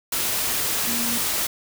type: tone in noise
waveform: sine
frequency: 235.6 Hz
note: A#3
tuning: 19 cents sharp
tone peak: -29 dBFS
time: 0.87-1.18 s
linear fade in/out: 5 ms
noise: white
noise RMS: -24 dBFS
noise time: 0.12-1.47 s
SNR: -8 dB
effects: none